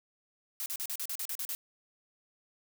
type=noise bursts; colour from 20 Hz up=blue; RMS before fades=-36 dBFS; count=10; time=0.6-1.55 s; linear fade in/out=0 ms; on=59 ms; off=40 ms; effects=none